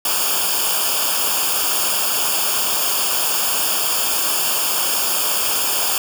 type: noise with comb filter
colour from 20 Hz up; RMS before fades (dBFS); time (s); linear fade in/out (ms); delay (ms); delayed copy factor
white; -19; 0.05-5.98; 2; 0.5; -0.85
effects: none